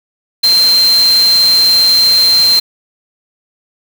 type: tone in noise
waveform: sine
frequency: 4144 Hz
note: C8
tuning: 17 cents flat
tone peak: -6 dBFS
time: 0.43-2.6 s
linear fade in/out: 10 ms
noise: white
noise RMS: -20 dBFS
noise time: 0.43-2.6 s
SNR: +11 dB
effects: none